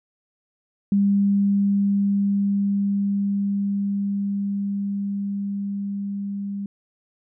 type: tone with level ramp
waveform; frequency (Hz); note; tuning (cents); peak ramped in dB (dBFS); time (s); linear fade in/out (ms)
sine; 200; G3; +35; -15 to -26; 0.92-6.66; 2
effects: none